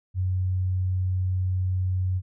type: tone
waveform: sine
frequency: 92.5 Hz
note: F#2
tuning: in tune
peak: -22 dBFS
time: 0.14-2.22 s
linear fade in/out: 50 ms
effects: none